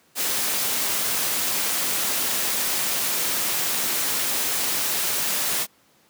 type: noise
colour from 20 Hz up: white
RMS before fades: -24 dBFS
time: 0.15-5.67 s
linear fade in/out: 50 ms
effects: pink hiss -59 dBFS RMS until 6.09 s + high-pass 150 Hz 12 dB/octave